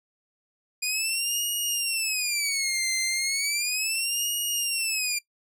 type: tone with vibrato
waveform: 15% pulse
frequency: 2446 Hz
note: D#7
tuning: 30 cents flat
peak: -18 dBFS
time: 0.82-5.19 s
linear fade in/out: 10 ms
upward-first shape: sine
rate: 0.35 Hz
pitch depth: 280 cents each way
effects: noise-tail reverb RT60 0.1 s tail -18 dB re dry